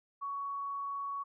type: tone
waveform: sine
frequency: 1119 Hz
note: C#6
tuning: 16 cents sharp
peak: -35 dBFS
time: 0.21-1.24 s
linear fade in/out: 20 ms
effects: none